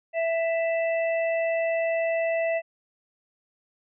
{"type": "harmonic tone", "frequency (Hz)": 661, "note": "E5", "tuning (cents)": 5, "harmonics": [1, 3, 4], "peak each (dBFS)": [-23, -33, -35], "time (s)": [0.13, 2.62], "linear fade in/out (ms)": 50, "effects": []}